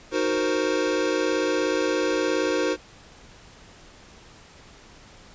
square chord, C half-diminished seventh, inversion first, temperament equal, 311.1 / 370 / 466.2 / 523.3 Hz, Eb4 / Gb4 / Bb4 / C5, 0 / 0 / 0 / 0 cents, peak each -28 dBFS, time 0.11-2.77 s, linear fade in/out 50 ms, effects pink hiss -49 dBFS RMS until 5.34 s + resampled to 16000 Hz

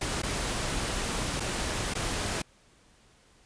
pink noise with dropouts, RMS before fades -31 dBFS, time 0.01-2.42 s, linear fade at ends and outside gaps 5 ms, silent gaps 0.22-0.232 / 1.398-1.403 / 1.939-1.951 s, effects pink hiss -61 dBFS RMS until 3.45 s + resampled to 22050 Hz

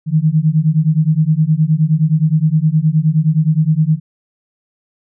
sine beating tone pair, 151.8 / 161.4 Hz, D#3 / E3, -42 / -36 cents, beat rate 9.6 Hz, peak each -13 dBFS, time 0.06-4 s, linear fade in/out 50 ms, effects none

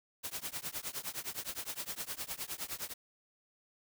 white noise with tremolo, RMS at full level -37 dBFS, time 0.23-2.94 s, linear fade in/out 20 ms, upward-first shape triangle, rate 9.7 Hz, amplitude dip 100%, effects none

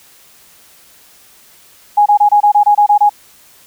sine tone bursts, 828 Hz, G#5, 5 cents flat, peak -5 dBFS, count 10, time 1.97-3.095 s, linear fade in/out 10 ms, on 90 ms, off 25 ms, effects white hiss -45 dBFS RMS until 3.66 s

